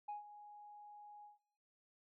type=tone with ADSR envelope; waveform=sine; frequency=830.6 Hz; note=G#5; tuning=in tune; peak=-39 dBFS; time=0.08-1.39 s; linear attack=10 ms; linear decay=140 ms; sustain=-14 dB; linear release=150 ms; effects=noise-tail reverb RT60 0.6 s tail -20 dB re dry + tanh soft clip ceiling -39 dBFS